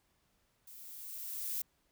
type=noise with level ramp; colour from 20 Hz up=violet; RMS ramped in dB=-53 to -36 dBFS; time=0.67-1.62 s; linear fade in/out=5 ms; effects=pink hiss -75 dBFS RMS until 1.91 s